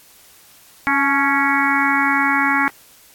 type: harmonic tone with a mistuned harmonic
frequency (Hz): 277.2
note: C#4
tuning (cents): 0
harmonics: 1 / 3 / 4 / 5 / 6 / 7 / 8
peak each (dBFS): -22 / -22 / -22 / -22 / -22 / -22 / -22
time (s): 0.87-2.68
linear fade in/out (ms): 0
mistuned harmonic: 3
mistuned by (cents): +39
effects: white hiss -48 dBFS RMS until 3.14 s + AAC 64 kbps